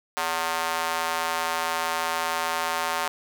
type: tone with high-pass filter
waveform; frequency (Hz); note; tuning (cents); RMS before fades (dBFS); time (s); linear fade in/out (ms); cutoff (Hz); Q
square; 82.41; E2; 0; -27; 0.17-3.08; 0; 900; 1.6
effects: none